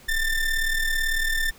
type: ring-modulated tone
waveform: square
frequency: 888 Hz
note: A5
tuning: 16 cents sharp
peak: -19 dBFS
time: 0.08-1.51 s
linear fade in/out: 10 ms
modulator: 907 Hz
effects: pink hiss -50 dBFS RMS until 1.58 s